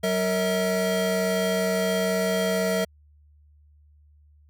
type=tone cluster; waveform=square; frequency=188.5 / 459.7 / 644 Hz; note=F#3 / A#4 / E5; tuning=+32 / -24 / -41 cents; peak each=-28 / -28 / -26 dBFS; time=0.03-2.85 s; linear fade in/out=10 ms; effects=added 74 Hz sine -53 dBFS peak until 4.49 s